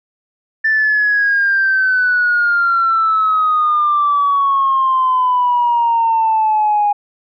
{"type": "exponential sweep", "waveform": "sine", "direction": "down", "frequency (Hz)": [1775, 820], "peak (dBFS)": -10, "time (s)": [0.64, 6.93], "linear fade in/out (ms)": 10, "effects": ["tanh soft clip ceiling -6 dBFS"]}